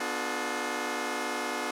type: chord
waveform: 10% pulse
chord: B diminished seventh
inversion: none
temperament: just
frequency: 246.9 / 296.3 / 355.6 / 426.7 Hz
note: B3 / D4 / F4 / Ab4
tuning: 0 / +15 / +31 / +47 cents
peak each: -28 dBFS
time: 0-1.71 s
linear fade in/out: 5 ms
effects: low-pass 11000 Hz 12 dB/octave